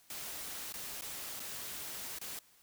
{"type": "noise with dropouts", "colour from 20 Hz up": "white", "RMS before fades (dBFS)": -43, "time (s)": [0.1, 2.39], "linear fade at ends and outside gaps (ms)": 2, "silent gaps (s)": [[0.725, 0.739], [1.011, 1.02], [1.396, 1.401], [2.187, 2.213]], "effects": ["white hiss -65 dBFS RMS until 2.62 s"]}